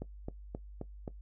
click train, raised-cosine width 2 ms, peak -25 dBFS, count 5, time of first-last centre 0.02-1.078 s, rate 3.78 Hz, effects noise-tail reverb RT60 0.1 s tail -17 dB re dry + added 50 Hz sine -46 dBFS peak until 1.21 s

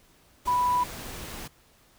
sine tone in noise, 987.8 Hz, B5, in tune, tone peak -21 dBFS, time 0.47-0.84 s, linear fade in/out 10 ms, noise pink, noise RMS -39 dBFS, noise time 0.45-1.48 s, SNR +15 dB, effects pink hiss -60 dBFS RMS until 1.98 s

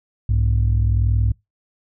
sine tone pair together, 62.64 / 103.83 Hz, B1 / G#2, +25 / 0 cents, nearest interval major sixth, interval 875 cents, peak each -16 dBFS, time 0.29-1.32 s, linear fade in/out 5 ms, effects noise-tail reverb RT60 0.2 s tail -26 dB re dry + tanh soft clip ceiling -10 dBFS

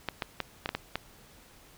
clicks, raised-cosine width 0.3 ms, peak -14 dBFS, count 7, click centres 0.087 / 0.222 / 0.403 / 0.659 / 0.691 / 0.75 / 0.956 s, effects pink hiss -56 dBFS RMS until 1.77 s

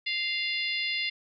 harmonic tone, 697 Hz, F5, 4 cents flat, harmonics 3 / 4 / 5 / 6 / 7, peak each -31 / -33 / -35 / -37 / -38 dBFS, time 0.06-1.1 s, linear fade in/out 10 ms, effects none

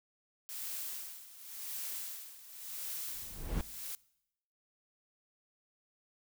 blue noise with tremolo, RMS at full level -40 dBFS, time 0.49-3.95 s, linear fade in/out 0 ms, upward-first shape sine, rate 0.91 Hz, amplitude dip 80%
brown noise with exponential growth, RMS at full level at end -30 dBFS, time 3.05-3.61 s, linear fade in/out 1 ms, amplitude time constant 120 ms
effects noise-tail reverb RT60 0.8 s tail -22 dB re dry

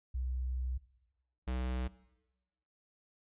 sine / square tone pair in turn, 63.3 / 63 Hz, B1 / B1, +43 / +35 cents, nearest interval unison, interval 8 cents, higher first, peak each -33 / -34 dBFS, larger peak first, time 0.14-0.78 / 1.47-1.88 s, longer first, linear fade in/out 10 ms, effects noise-tail reverb RT60 1.0 s tail -19 dB re dry + resampled to 8000 Hz

